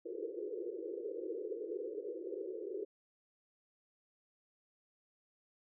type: band-pass noise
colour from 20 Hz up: white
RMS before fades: -42 dBFS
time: 0.05-2.85 s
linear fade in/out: 10 ms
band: 330 to 500 Hz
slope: 96 dB/octave
effects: none